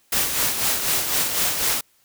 white noise with tremolo, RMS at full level -20 dBFS, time 0.12-1.81 s, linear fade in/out 5 ms, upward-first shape sine, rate 4 Hz, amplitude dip 50%, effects white hiss -61 dBFS RMS until 2.04 s

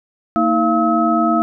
sine tone cluster, 229.2 / 318.1 / 687 / 1287 Hz, A#3 / D#4 / F5 / E6, -29 / +38 / -29 / -42 cents, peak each -18 dBFS, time 0.36-1.42 s, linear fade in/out 0 ms, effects none

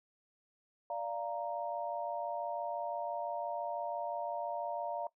sine chord, Bb major, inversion first, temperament equal with one note detuned, 587.3 / 693.2 / 932.3 Hz, D5 / F5 / Bb5, 0 / -13 / 0 cents, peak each -40 / -39 / -40 dBFS, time 0.9-5.07 s, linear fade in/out 2 ms, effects noise-tail reverb RT60 0.1 s tail -18 dB re dry

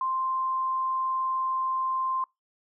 sine tone, 1046.5 Hz, C6, in tune, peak -25 dBFS, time 0.01-2.24 s, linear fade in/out 2 ms, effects noise-tail reverb RT60 0.2 s tail -26 dB re dry

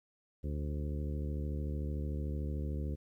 harmonic tone with a mistuned harmonic, 73.42 Hz, D2, in tune, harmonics 1 / 2 / 3 / 4 / 5 / 6 / 7, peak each -35 / -41 / -45 / -47 / -49 / -51 / -52 dBFS, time 0.43-2.96 s, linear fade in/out 20 ms, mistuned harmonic 7, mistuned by +29 cents, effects 12-bit

